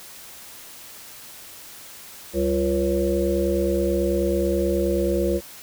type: harmonic tone with a mistuned harmonic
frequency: 69.3 Hz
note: C#2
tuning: in tune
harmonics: 1 / 3 / 5 / 7 / 8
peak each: -27 / -27 / -23 / -26 / -26 dBFS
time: 2.33-5.41 s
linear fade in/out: 50 ms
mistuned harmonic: 3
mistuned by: -130 cents
effects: white hiss -42 dBFS RMS until 5.62 s